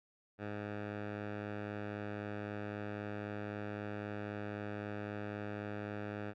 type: tone with low-pass filter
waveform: 10% pulse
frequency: 103.83 Hz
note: G#2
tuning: in tune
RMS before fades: -42 dBFS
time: 0.38-6.34 s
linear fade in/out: 50 ms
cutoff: 2000 Hz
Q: 1.2
effects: none